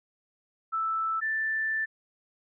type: tone pair in turn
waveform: sine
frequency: 1319 / 1766.5 Hz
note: E6 / A6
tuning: +1 / +6 cents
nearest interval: perfect fourth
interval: 505 cents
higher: second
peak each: -26 dBFS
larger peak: neither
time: 0.72-1.21 / 1.21-1.86 s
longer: second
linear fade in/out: 20 ms
effects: none